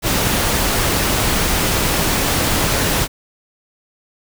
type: noise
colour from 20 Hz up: pink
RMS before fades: -17 dBFS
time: 0.02-3.08 s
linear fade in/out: 50 ms
effects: none